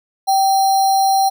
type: tone with sample-and-hold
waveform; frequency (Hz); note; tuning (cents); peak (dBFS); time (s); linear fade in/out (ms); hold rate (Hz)
sine; 776; G5; -18; -11; 0.27-1.3; 20; 4900
effects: none